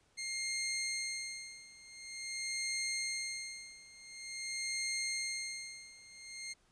15% pulse tone with tremolo, 2121 Hz, C7, 23 cents sharp, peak -28 dBFS, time 0.17-6.54 s, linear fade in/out 20 ms, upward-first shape sine, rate 0.47 Hz, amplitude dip 90%, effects pink hiss -71 dBFS RMS until 6.71 s + resampled to 22050 Hz

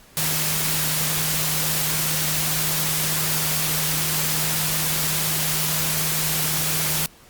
sine tone in noise, 155.56 Hz, D#3, in tune, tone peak -29 dBFS, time 0.17-7.06 s, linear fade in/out 0 ms, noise white, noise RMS -23 dBFS, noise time 0.17-7.06 s, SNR -9 dB, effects pink hiss -50 dBFS RMS until 7.29 s + Opus 48 kbps

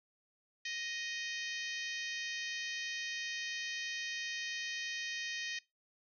harmonic tone, 623 Hz, D#5, 2 cents sharp, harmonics 3 / 4 / 5 / 6 / 7 / 8 / 9 / 10, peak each -42 / -44 / -46 / -48 / -49 / -50 / -51 / -52 dBFS, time 0.65-5.59 s, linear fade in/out 5 ms, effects noise-tail reverb RT60 0.2 s tail -21 dB re dry

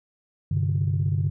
sine chord, G suspended fourth, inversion none, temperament equal, 98 / 130.81 / 146.83 Hz, G2 / C3 / D3, 0 / 0 / 0 cents, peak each -23 / -27 / -24 dBFS, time 0.51-1.3 s, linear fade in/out 5 ms, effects tanh soft clip ceiling -14 dBFS

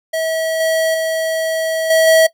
square tone with level steps, 645 Hz, E5, 38 cents flat, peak -17 / -14 / -17 / -10 / -8 dBFS, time 0.13-2.27 s, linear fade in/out 10 ms, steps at 0.6 / 0.94 / 1.9 / 2.07 s, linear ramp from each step 5 ms, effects noise-tail reverb RT60 0.1 s tail -18 dB re dry

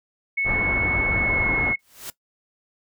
sine tone with pitch glide, 2202 to 2179 Hz, C#7 to C#7, -12 to -30 cents, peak -20 dBFS, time 0.37-1.76 s, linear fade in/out 10 ms, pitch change -18 cents, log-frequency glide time 1.14-1.49 s
pink low-pass noise, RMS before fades -27 dBFS, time 0.44-1.75 s, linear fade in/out 50 ms, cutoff 1800 Hz, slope 24 dB/octave
white noise with exponential growth, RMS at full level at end -31 dBFS, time 1.79-2.1 s, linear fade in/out 2 ms, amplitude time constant 67 ms
effects noise-tail reverb RT60 0.1 s tail -18 dB re dry

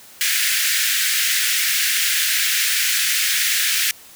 pink high-pass noise, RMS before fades -19 dBFS, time 0.21-3.91 s, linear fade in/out 0 ms, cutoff 1600 Hz, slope 48 dB/octave, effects white hiss -44 dBFS RMS until 4.15 s

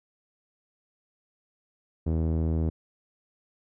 sawtooth tone with low-pass filter, 80.5 Hz, E2, 41 cents flat, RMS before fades -26 dBFS, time 2.06-2.7 s, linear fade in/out 10 ms, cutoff 400 Hz, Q 0.94, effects none

